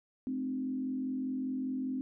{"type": "tone with frequency modulation", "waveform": "sine", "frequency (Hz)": 260, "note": "C4", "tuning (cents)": -11, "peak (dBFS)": -32, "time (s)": [0.27, 2.01], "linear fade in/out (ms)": 0, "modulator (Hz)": 45, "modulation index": 0.6, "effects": []}